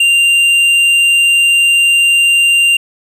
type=tone with hard clipping; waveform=sine; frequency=2784 Hz; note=F7; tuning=6 cents flat; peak=-8 dBFS; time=0-2.77 s; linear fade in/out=5 ms; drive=6 dB; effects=none